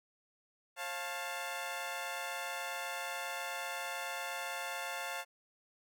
15% pulse chord, Db augmented, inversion none, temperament equal with one note detuned, 541.1 / 698.5 / 880 Hz, Db5 / F5 / A5, -42 / 0 / 0 cents, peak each -38 / -35 / -36 dBFS, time 0.76-5.25 s, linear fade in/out 50 ms, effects none

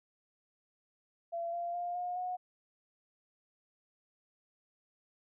sine tone with pitch steps, 679 / 690.9 / 702.9 / 715.2 / 727.7 Hz, F5 / F5 / F5 / F5 / F#5, -49 / -19 / +11 / +41 / -29 cents, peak -34 dBFS, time 1.32-2.37 s, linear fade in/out 20 ms, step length 210 ms, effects none

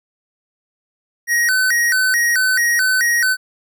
square tone with vibrato, 1692 Hz, G#6, 32 cents sharp, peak -14 dBFS, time 1.27-3.37 s, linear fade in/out 50 ms, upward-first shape square, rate 2.3 Hz, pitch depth 190 cents each way, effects none

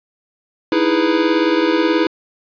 square chord, E major seventh, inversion third, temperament equal, 311.1 / 329.6 / 415.3 / 493.9 Hz, D#4 / E4 / G#4 / B4, 0 / 0 / 0 / 0 cents, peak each -20 / -17 / -22 / -21 dBFS, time 0.72-2.07 s, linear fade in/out 2 ms, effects resampled to 11025 Hz + 8-bit

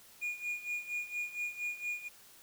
triangle tone with tremolo, 2437 Hz, D#7, 37 cents flat, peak -31 dBFS, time 0.21-2.09 s, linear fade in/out 20 ms, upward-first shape sine, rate 4.3 Hz, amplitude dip 80%, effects white hiss -58 dBFS RMS until 2.42 s

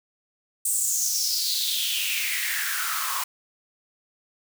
white noise with high-pass filter sweep, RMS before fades -26 dBFS, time 0.65-3.24 s, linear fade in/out 5 ms, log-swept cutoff 8700 to 1000 Hz, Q 5.6, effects none

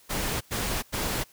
pink noise bursts, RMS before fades -29 dBFS, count 3, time 0.09-1.242 s, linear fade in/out 20 ms, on 320 ms, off 96 ms, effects white hiss -57 dBFS RMS until 1.32 s

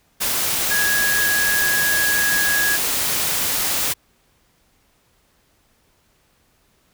sine tone in noise, 1661.2 Hz, G#6, in tune, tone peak -18 dBFS, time 0.7-2.77 s, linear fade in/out 20 ms, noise white, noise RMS -21 dBFS, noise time 0.2-3.94 s, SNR 0 dB, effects pink hiss -61 dBFS RMS until 6.93 s

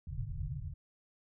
white low-pass noise, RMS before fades -39 dBFS, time 0.07-0.74 s, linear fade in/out 5 ms, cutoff 150 Hz, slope 96 dB/octave, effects none

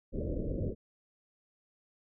pink low-pass noise, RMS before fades -34 dBFS, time 0.12-0.75 s, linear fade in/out 50 ms, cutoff 590 Hz, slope 96 dB/octave, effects none

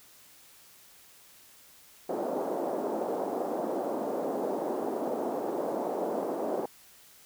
white band-pass noise, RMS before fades -32 dBFS, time 2.09-6.66 s, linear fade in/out 5 ms, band 250 to 710 Hz, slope 24 dB/octave, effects white hiss -56 dBFS RMS until 7.25 s

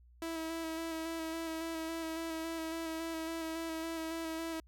sawtooth tone with vibrato, 325.7 Hz, E4, 21 cents flat, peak -33 dBFS, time 0.22-4.6 s, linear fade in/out 2 ms, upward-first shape square, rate 3.6 Hz, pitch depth 18 cents each way, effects added 60 Hz sine -58 dBFS peak until 4.67 s

